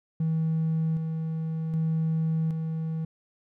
triangle tone with tremolo, 160.6 Hz, E3, 45 cents flat, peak -20 dBFS, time 0.2-3.05 s, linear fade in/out 5 ms, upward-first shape square, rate 0.65 Hz, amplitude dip 45%, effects tanh soft clip ceiling -19 dBFS

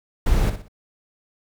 brown noise with echo, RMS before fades -18 dBFS, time 0.26-0.5 s, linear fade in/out 5 ms, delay 61 ms, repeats 3, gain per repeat -9 dB, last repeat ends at 0.683 s, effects none

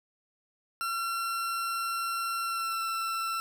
40% pulse tone with pitch glide, 1361 to 1342.3 Hz, F6 to E6, -45 to +31 cents, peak -29 dBFS, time 0.81-3.4 s, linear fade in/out 0 ms, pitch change -24 cents, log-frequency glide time 2.42-2.83 s, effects none

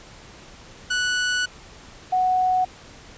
sawtooth / sine tone pair in turn, 1479 / 739.5 Hz, F#6 / F#5, -1 / -1 cents, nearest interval octave, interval 1200 cents, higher first, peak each -17 / -17 dBFS, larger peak neither, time 0.9-1.46 / 2.12-2.65 s, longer first, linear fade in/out 10 ms, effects pink hiss -45 dBFS RMS until 3.17 s + resampled to 16000 Hz

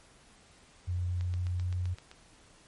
sine tone with pitch glide, 89 to 89.93 Hz, F2 to F#2, +33 to -49 cents, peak -29 dBFS, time 0.87-1.95 s, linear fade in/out 20 ms, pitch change +18 cents, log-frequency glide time 0.98-1.79 s
click train, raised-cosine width 0.2 ms, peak -30 dBFS, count 8, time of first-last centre 1.21-2.114 s, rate 7.74 Hz
effects pink hiss -59 dBFS RMS until 2.67 s + MP3 48 kbps

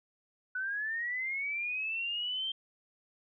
sine linear sweep, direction up, 1481 to 3166 Hz, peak -32 dBFS, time 0.55-2.52 s, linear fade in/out 5 ms, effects none

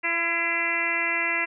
harmonic tone with a mistuned harmonic, 338.4 Hz, E4, 45 cents sharp, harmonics 1 / 2 / 3 / 4 / 5 / 6 / 7 / 8, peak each -37 / -36 / -34 / -36 / -32 / -26 / -29 / -31 dBFS, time 0.03-1.46 s, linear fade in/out 20 ms, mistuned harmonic 5, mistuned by -22 cents, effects none

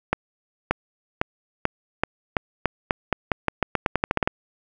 accelerating click train, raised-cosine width 0.5 ms, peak -4 dBFS, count 20, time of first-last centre 0.13-4.275 s, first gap 580 ms, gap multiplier 0.87, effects none

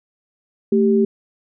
sine tone pair together, 220.8 / 392 Hz, A3 / G4, +6 / 0 cents, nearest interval minor seventh, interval 994 cents, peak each -15 dBFS, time 0.72-1.05 s, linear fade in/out 5 ms, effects none

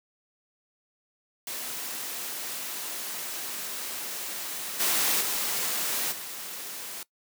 white noise with level steps, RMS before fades -35 / -25 / -29 / -38 dBFS, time 1.47-7.03 s, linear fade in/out 2 ms, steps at 4.79 / 5.2 / 6.11 s, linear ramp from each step 20 ms, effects noise-tail reverb RT60 0.1 s tail -21 dB re dry + high-pass 200 Hz 12 dB/octave

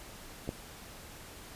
clicks, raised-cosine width 2 ms, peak -30 / -20 dBFS, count 2, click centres 0.477 / 0.491 s, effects pink hiss -49 dBFS RMS until 1.55 s + resampled to 32000 Hz

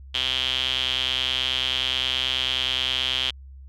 sawtooth tone with band-pass filter, 129.4 Hz, C3, 19 cents flat, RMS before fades -25 dBFS, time 0.14-3.31 s, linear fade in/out 10 ms, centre 3200 Hz, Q 9.2, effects added 67 Hz sine -40 dBFS peak until 3.68 s

